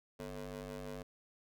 20% pulse ring-modulated tone, 98 Hz, G2, in tune, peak -35 dBFS, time 0.19-1.03 s, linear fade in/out 10 ms, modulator 346 Hz, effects none

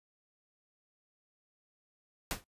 pink noise with exponential decay, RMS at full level -30 dBFS, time 2.31-2.44 s, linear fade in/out 0 ms, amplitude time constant 28 ms, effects noise-tail reverb RT60 0.1 s tail -22 dB re dry + resampled to 32000 Hz

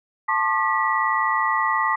sine tone cluster, 882 / 1076 / 1195 / 1942 Hz, A5 / C6 / D6 / B6, +4 / +48 / +30 / -30 cents, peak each -24 dBFS, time 0.28-1.96 s, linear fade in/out 10 ms, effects none

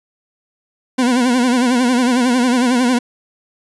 40% pulse tone with vibrato, 248.3 Hz, B3, 9 cents sharp, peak -11 dBFS, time 0.98-2.99 s, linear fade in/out 10 ms, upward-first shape sine, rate 11 Hz, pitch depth 86 cents each way, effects resampled to 24000 Hz

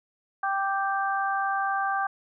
harmonic tone, 392 Hz, G4, in tune, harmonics 2 / 3 / 4, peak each -27 / -29 / -30 dBFS, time 0.43-2.07 s, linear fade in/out 5 ms, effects none

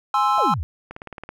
triangle chord, Ab augmented, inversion none, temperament equal, 830.6 / 1046.5 / 1318.5 Hz, Ab5 / C6 / E6, 0 / 0 / 0 cents, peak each -19 dBFS, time 0.14-0.54 s, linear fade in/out 2 ms
sine exponential sweep, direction down, 740 to 64.6 Hz, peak -23 dBFS, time 0.38-0.63 s, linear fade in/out 0 ms
click train, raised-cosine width 0.5 ms, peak -20 dBFS, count 8, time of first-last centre 0.91-1.29 s, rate 18.4 Hz
effects none

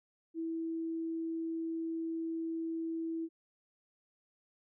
sine tone, 327.5 Hz, E4, 11 cents flat, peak -34 dBFS, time 0.34-3.29 s, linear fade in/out 50 ms, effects none

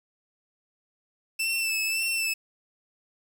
sawtooth tone with vibrato, 2652 Hz, E7, 10 cents sharp, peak -22 dBFS, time 1.39-2.34 s, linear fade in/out 10 ms, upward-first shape sine, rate 1.8 Hz, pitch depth 36 cents each way, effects 8-bit

